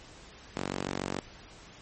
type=tone with high-pass filter; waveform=sawtooth; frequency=47 Hz; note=F#1; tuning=28 cents sharp; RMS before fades=-35 dBFS; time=0.56-1.19 s; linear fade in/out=0 ms; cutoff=230 Hz; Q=0.83; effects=pink hiss -51 dBFS RMS until 1.81 s + MP3 32 kbps